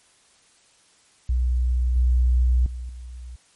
sine tone with level steps, 61.74 Hz, B1, in tune, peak -18 / -15 / -29 / -34 dBFS, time 1.29-3.36 s, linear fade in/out 5 ms, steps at 1.96 / 2.66 / 2.89 s, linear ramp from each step 2 ms, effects white hiss -58 dBFS RMS until 3.55 s + MP3 48 kbps

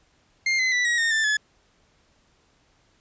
40% pulse tone with pitch steps, 2115 / 2042 / 1971.1 / 1902.8 / 1837 / 1773.4 / 1712 Hz, C7 / C7 / B6 / A#6 / A#6 / A6 / A6, +18 / -43 / -4 / +35 / -26 / +13 / -48 cents, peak -19 dBFS, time 0.46-1.37 s, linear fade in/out 5 ms, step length 130 ms, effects pink hiss -63 dBFS RMS until 3 s + resampled to 16000 Hz

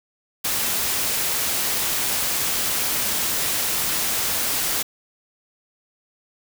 white noise, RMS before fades -23 dBFS, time 0.44-4.83 s, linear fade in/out 10 ms, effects none

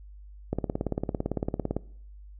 click train, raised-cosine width 2 ms, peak -14 dBFS, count 23, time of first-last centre 0.53-1.766 s, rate 17.8 Hz, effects noise-tail reverb RT60 0.6 s tail -21 dB re dry + added 50 Hz sine -44 dBFS peak until 2.39 s

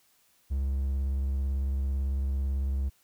triangle tone with vibrato, 67.8 Hz, C#2, 38 cents flat, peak -24 dBFS, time 0.5-2.9 s, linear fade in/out 20 ms, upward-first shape triangle, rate 18 Hz, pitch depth 44 cents each way, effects white hiss -66 dBFS RMS until 3.03 s

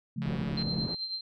sine chord, Db augmented, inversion none, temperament just, 138.59 / 173.24 / 216.5 Hz, Db3 / F3 / A3, 0 / -14 / -28 cents, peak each -35 dBFS, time 0.16-0.87 s, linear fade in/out 10 ms
click train, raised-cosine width 0.3 ms, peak -28 dBFS, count 58, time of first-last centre 0.22-0.624 s, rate 141 Hz
white low-pass noise, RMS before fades -38 dBFS, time 0.25-0.95 s, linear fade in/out 5 ms, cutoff 340 Hz, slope 12 dB/octave
sine tone with tremolo, 4137 Hz, C8, 20 cents flat, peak -30 dBFS, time 0.57-1.21 s, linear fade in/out 5 ms, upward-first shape triangle, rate 9.2 Hz, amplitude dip 65%
effects none

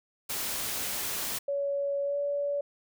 white noise, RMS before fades -33 dBFS, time 0.29-1.39 s, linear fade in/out 10 ms
sine tone with pitch glide, 563 to 571.8 Hz, C#5 to D5, +27 to -46 cents, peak -27 dBFS, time 1.48-2.61 s, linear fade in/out 5 ms, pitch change +27 cents, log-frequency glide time 2.04-2.17 s
effects none

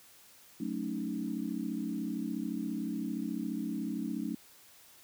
sine chord, D# half-diminished seventh, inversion first, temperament equal, 185 / 220 / 277.2 / 311.1 Hz, F#3 / A3 / C#4 / D#4, 0 / 0 / 0 / 0 cents, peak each -40 / -37 / -38 / -39 dBFS, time 0.6-4.35 s, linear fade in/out 5 ms, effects white hiss -58 dBFS RMS until 5.03 s + high-pass 60 Hz 12 dB/octave

